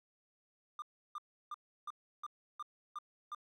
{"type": "tone bursts", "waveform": "triangle", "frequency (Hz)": 1200, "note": "D6", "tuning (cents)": 37, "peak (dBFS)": -38, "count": 8, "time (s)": [0.79, 3.348], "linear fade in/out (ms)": 2, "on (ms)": 31, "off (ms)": 330, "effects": []}